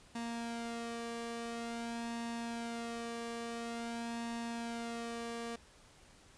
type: tone with flanger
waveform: sawtooth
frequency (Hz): 233.1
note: A#3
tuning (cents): 0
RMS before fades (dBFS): -41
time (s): 0.15-5.56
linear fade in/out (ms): 5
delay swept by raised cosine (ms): 1.1 to 1.75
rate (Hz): 0.48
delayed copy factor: +0.55
effects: pink hiss -61 dBFS RMS until 6.37 s + resampled to 22050 Hz